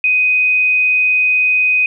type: tone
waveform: sine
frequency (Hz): 2502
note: D#7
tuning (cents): +9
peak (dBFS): -10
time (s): 0.04-1.86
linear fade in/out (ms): 2
effects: none